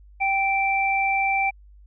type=tone pair together; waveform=sine; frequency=782 / 2343 Hz; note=G5 / D7; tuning=-4 / -5 cents; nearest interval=octave + perfect fifth; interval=1899 cents; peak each=-22 dBFS; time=0.2-1.51 s; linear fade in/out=20 ms; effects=added 50 Hz sine -46 dBFS peak until 1.86 s